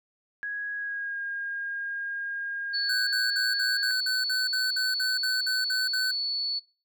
sine tone with pitch glide, 1660 to 1621.1 Hz, G#6 to G#6, -1 to -42 cents, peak -30 dBFS, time 0.43-3.91 s, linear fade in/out 0 ms, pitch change -41 cents, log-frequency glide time 0.75-1.2 s
sine tone, 4435 Hz, C#8, in tune, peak -26 dBFS, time 2.73-6.6 s, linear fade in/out 20 ms
square tone bursts, 1519 Hz, F#6, 45 cents sharp, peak -28 dBFS, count 14, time 2.89-6.112 s, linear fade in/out 5 ms, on 180 ms, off 54 ms
effects noise-tail reverb RT60 0.4 s tail -25 dB re dry

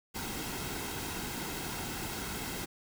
pink noise with comb filter, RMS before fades -38 dBFS, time 0.14-2.66 s, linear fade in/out 20 ms, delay 1.7 ms, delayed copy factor -0.5, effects none

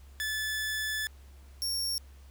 sawtooth tone pair in turn, 1735 / 5508 Hz, A6 / F8, -25 / -25 cents, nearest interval octave + minor sixth, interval 2000 cents, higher second, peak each -27 dBFS, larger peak neither, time 0.2-1.07 / 1.62-1.98 s, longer first, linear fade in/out 0 ms, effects added 68 Hz sine -49 dBFS peak until 2.3 s + pink hiss -62 dBFS RMS until 2.3 s

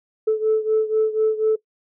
sine beating tone pair, 435.1 / 439.2 Hz, A4 / A4, -19 / -3 cents, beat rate 4.1 Hz, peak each -17 / -20 dBFS, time 0.27-1.56 s, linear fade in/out 10 ms, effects noise-tail reverb RT60 0.1 s tail -20 dB re dry + tanh soft clip ceiling -11 dBFS

